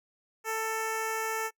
10% pulse tone with notch filter, 443.3 Hz, A4, 13 cents sharp, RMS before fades -32 dBFS, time 0.44-1.51 s, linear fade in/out 50 ms, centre 3500 Hz, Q 1.6, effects noise-tail reverb RT60 0.1 s tail -24 dB re dry

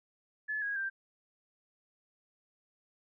sine tone with pitch steps, 1720 / 1647.1 / 1577.2 Hz, A6 / G#6 / G6, -40 / -15 / +10 cents, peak -32 dBFS, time 0.48-0.9 s, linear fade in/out 20 ms, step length 140 ms, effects none

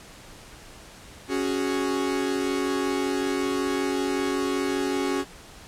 45% pulse chord, C# suspended fourth, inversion none, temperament equal, 277.2 / 370 / 415.3 Hz, C#4 / F#4 / G#4, 0 / 0 / 0 cents, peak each -27 / -28 / -31 dBFS, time 1.28-5.25 s, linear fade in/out 50 ms, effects pink hiss -46 dBFS RMS until 5.67 s + low-pass 10000 Hz 12 dB/octave

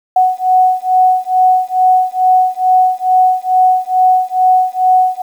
sine beating tone pair, 740 / 742.3 Hz, F#5 / F#5, 0 / +5 cents, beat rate 2.3 Hz, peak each -11 dBFS, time 0.16-5.22 s, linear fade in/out 5 ms, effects 7-bit

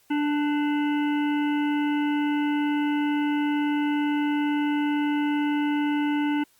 harmonic tone with a mistuned harmonic, 293.7 Hz, D4, in tune, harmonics 1 / 3 / 5 / 7 / 9 / 10, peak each -22 / -32 / -36 / -39 / -41 / -42 dBFS, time 0.1-6.44 s, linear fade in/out 10 ms, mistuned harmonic 5, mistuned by +29 cents, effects white hiss -62 dBFS RMS until 6.59 s + Opus 48 kbps

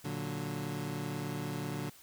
25% pulse chord, Bb augmented, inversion none, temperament equal, 116.54 / 146.83 / 185 Hz, Bb2 / D3 / F#3, 0 / 0 / 0 cents, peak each -38 / -34 / -38 dBFS, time 0.04-1.9 s, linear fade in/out 10 ms, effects white hiss -57 dBFS RMS until 2.02 s

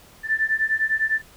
sine beating tone pair, 1761 / 1770.9 Hz, A6 / A6, +1 / +11 cents, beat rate 9.9 Hz, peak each -23 / -22 dBFS, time 0.23-1.22 s, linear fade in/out 50 ms, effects pink hiss -50 dBFS RMS until 1.36 s

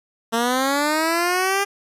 10% pulse linear sweep, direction up, 225.2 to 403.5 Hz, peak -10 dBFS, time 0.32-1.65 s, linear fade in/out 20 ms, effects resampled to 32000 Hz

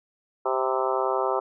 harmonic tone with a mistuned harmonic, 130.81 Hz, C3, in tune, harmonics 3 / 4 / 5 / 6 / 7 / 8 / 9 / 10, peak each -28 / -29 / -30 / -31 / -31 / -32 / -33 / -33 dBFS, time 0.45-1.4 s, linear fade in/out 10 ms, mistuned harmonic 8, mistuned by -39 cents, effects none

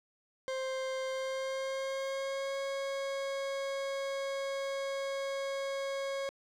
40% pulse tone with pitch glide, 525 to 547.9 Hz, C5 to C#5, +6 to -20 cents, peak -33 dBFS, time 0.48-6.29 s, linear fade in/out 0 ms, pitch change +74 cents, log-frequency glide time 1.07-2.58 s, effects low-pass 7000 Hz 12 dB/octave + 10-bit

